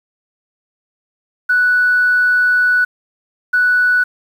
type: tone pair in turn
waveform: sine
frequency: 1480 / 1480 Hz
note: F#6 / F#6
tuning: 0 / 0 cents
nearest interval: unison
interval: 0 cents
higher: neither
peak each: -9 dBFS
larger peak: neither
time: 1.49-2.85 / 3.53-4.04 s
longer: first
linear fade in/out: 10 ms
effects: tanh soft clip ceiling -5 dBFS + 7-bit